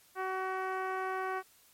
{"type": "tone with low-pass filter", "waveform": "10% pulse", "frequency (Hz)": 376.8, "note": "F#4", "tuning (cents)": 32, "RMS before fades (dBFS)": -35, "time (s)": [0.15, 1.43], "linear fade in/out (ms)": 50, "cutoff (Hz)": 1400, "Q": 0.99, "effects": ["white hiss -63 dBFS RMS until 1.73 s", "MP3 64 kbps"]}